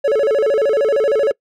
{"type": "tone with vibrato", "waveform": "triangle", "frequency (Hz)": 495.5, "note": "B4", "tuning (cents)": 6, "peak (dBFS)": -10, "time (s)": [0.04, 1.32], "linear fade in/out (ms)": 10, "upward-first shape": "square", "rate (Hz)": 13, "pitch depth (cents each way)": 220, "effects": ["noise-tail reverb RT60 0.1 s tail -25 dB re dry"]}